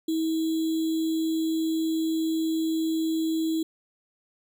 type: tone with sample-and-hold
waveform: sine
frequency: 321.7 Hz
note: E4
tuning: 42 cents flat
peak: -23 dBFS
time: 0.08-3.63 s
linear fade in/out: 5 ms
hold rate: 3675 Hz
effects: none